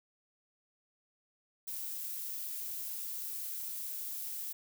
violet noise, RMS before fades -40 dBFS, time 1.67-4.53 s, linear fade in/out 10 ms, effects none

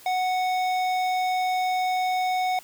sine tone with hard clipping, 739 Hz, F#5, 2 cents flat, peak -24 dBFS, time 0.06-2.59 s, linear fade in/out 2 ms, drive 13 dB, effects white hiss -49 dBFS RMS until 2.63 s

